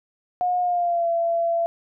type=tone with pitch glide; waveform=sine; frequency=720 to 675.7 Hz; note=F#5 to E5; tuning=-47 to +43 cents; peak=-19 dBFS; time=0.41-1.66 s; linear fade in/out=0 ms; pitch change=-110 cents; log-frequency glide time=0.6-1.08 s; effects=none